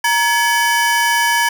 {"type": "ring-modulated tone", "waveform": "35% pulse", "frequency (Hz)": 1318.5, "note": "E6", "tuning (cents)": 0, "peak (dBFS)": -8, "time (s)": [0.04, 1.49], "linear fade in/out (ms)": 5, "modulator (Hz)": 381, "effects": []}